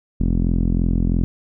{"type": "tone with low-pass filter", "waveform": "sawtooth", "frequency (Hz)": 43, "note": "F1", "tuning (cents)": -26, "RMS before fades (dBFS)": -18, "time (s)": [0.2, 1.24], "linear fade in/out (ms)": 0, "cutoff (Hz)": 240, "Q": 2.6, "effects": []}